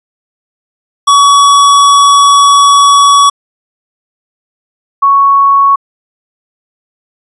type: tone pair in turn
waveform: square / sine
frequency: 1131 / 1110.3 Hz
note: C#6 / C#6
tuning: +34 / +2 cents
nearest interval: unison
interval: 32 cents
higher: first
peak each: -3 dBFS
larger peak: neither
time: 1.07-3.3 / 5.02-5.76 s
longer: first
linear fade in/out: 10 ms
effects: resampled to 24000 Hz